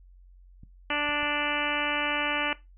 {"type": "clicks", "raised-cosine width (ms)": 5, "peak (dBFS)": -35, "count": 3, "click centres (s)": [0.634, 1.091, 1.23]}
{"type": "harmonic tone", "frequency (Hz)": 293.7, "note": "D4", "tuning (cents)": 0, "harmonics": [1, 2, 3, 4, 5, 6, 7, 8, 9, 10], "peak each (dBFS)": [-35, -35, -35, -35, -35, -35, -35, -35, -35, -35], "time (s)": [0.9, 2.53], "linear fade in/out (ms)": 2}
{"effects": ["noise-tail reverb RT60 0.2 s tail -17 dB re dry", "added 45 Hz sine -50 dBFS peak until 2.77 s"]}